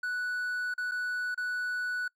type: tone with dropouts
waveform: triangle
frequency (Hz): 1480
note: F#6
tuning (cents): 0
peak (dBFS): -28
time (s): 0.03-2.08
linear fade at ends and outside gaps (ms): 5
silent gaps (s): 0.74-0.779 / 0.913-0.917 / 1.346-1.376
effects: noise-tail reverb RT60 0.1 s tail -25 dB re dry